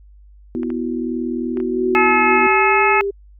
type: chord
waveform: sine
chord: B suspended fourth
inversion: none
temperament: equal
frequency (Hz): 246.9 / 329.6 / 370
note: B3 / E4 / F#4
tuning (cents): 0 / 0 / 0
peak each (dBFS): -22 / -25 / -27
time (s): 0.55-2.47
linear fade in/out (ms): 0
type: clicks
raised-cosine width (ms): 0.5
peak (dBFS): -21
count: 6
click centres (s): 0.632 / 0.703 / 1.572 / 1.602 / 2.064 / 2.109
type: tone with pitch glide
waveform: sine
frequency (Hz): 371.8 to 398.5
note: F#4 to G4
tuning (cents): +8 to +28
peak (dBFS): -18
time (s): 1.56-3.11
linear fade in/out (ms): 10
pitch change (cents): +120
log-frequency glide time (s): 2.22-2.85
type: harmonic tone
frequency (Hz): 430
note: A4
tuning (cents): -40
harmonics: 2 / 3 / 4 / 5 / 6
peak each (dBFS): -17 / -18 / -24 / -19 / -19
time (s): 1.95-3.01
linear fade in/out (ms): 0
effects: added 50 Hz sine -42 dBFS peak until 3.39 s